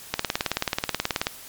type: click train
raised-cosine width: 0.2 ms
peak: -5 dBFS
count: 22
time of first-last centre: 0.14-1.269 s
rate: 18.6 Hz
effects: white hiss -43 dBFS RMS until 1.48 s + MP3 96 kbps